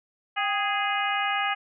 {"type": "harmonic tone with a mistuned harmonic", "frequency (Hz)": 414.4, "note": "G#4", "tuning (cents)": -4, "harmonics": [2, 3, 4, 5, 6, 7], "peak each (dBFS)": [-28, -30, -31, -32, -33, -33], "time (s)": [0.36, 1.55], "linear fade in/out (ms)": 20, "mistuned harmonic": 2, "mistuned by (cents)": -73, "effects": []}